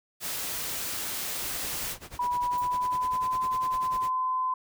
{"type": "noise", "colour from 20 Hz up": "white", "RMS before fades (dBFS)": -33, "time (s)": [0.2, 1.96], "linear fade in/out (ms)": 50}
{"type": "noise with tremolo", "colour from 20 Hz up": "pink", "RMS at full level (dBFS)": -41, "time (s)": [1.42, 4.1], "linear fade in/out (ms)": 5, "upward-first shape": "sine", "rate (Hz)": 10, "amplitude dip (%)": 90}
{"type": "tone with pitch glide", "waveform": "sine", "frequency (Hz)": [980, 1024], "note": ["B5", "C6"], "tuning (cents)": [-14, -38], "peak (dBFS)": -25, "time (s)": [2.19, 4.54], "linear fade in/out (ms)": 5, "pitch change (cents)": 76, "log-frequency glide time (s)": [2.44, 3.42]}
{"type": "noise with exponential decay", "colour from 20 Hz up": "violet", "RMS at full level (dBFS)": -40, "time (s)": [2.58, 2.76], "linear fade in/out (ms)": 0, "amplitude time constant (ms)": 37}
{"effects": []}